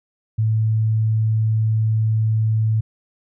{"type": "tone", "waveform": "sine", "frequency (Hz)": 110, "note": "A2", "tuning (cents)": 0, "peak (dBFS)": -15, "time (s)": [0.38, 2.81], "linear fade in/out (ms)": 10, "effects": []}